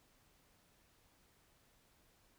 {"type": "silence", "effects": ["pink hiss -71 dBFS RMS until 2.38 s"]}